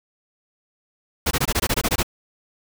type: noise bursts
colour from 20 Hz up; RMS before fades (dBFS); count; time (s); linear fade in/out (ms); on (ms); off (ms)
pink; -20; 11; 1.26-2.031; 10; 51; 21
effects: none